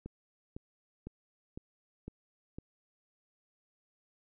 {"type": "click train", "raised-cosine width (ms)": 3, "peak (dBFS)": -29, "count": 6, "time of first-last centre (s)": [0.06, 2.585], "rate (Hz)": 1.98, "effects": []}